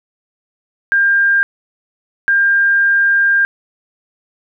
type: tone bursts at uneven times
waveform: sine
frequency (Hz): 1600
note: G6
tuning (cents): +35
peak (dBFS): -9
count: 2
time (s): 0.92-1.43 / 2.28-3.45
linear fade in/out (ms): 0
effects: none